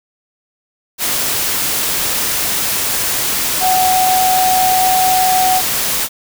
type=tone in noise; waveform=sine; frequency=745 Hz; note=F#5; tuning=12 cents sharp; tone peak=-11 dBFS; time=3.6-5.62 s; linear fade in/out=50 ms; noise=white; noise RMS=-17 dBFS; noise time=0.98-6.09 s; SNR=+3 dB; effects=none